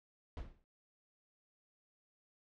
brown noise with exponential decay, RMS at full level -38 dBFS, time 0.37-0.64 s, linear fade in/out 0 ms, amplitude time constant 57 ms, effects low-pass 4000 Hz 12 dB/octave

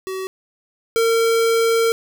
square tone pair in turn, 378.6 / 456.8 Hz, F#4 / A#4, +40 / -35 cents, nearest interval minor third, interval 325 cents, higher second, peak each -25 / -15 dBFS, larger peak second, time 0.07-0.27 / 0.96-1.92 s, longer second, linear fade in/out 0 ms, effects none

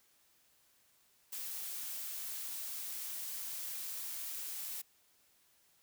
blue noise, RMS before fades -42 dBFS, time 1.32-4.82 s, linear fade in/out 10 ms, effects white hiss -70 dBFS RMS until 5.82 s

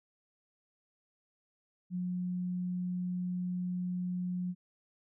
sine tone, 180 Hz, F#3, 47 cents flat, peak -32 dBFS, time 1.9-4.55 s, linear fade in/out 50 ms, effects none

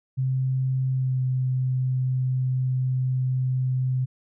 sine tone with pitch glide, 130.81 to 128.86 Hz, C3 to C3, 0 to -26 cents, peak -21 dBFS, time 0.17-4.06 s, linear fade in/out 20 ms, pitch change -26 cents, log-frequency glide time 0.92-1.21 s, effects none

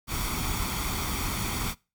pink noise with comb filter, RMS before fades -30 dBFS, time 0.07-1.75 s, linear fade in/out 50 ms, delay 0.88 ms, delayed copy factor +0.6, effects noise-tail reverb RT60 0.3 s tail -23 dB re dry

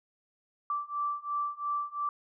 sine beating tone pair, 1166 / 1168.9 Hz, D6 / D6, -13 / -9 cents, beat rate 2.9 Hz, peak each -34 / -33 dBFS, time 0.7-2.09 s, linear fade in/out 2 ms, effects none

